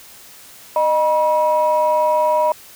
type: tone pair together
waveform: sine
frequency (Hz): 615 / 964.8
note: D#5 / B5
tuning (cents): -20 / -41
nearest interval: minor sixth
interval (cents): 779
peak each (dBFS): -15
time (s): 0.76-2.52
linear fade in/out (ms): 2
effects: tanh soft clip ceiling -7 dBFS + white hiss -42 dBFS RMS until 2.75 s